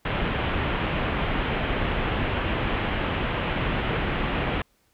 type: low-pass noise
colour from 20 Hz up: pink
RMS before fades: -26 dBFS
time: 0.05-4.62 s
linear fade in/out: 5 ms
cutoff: 3200 Hz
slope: 48 dB/octave
effects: pink hiss -66 dBFS RMS until 4.93 s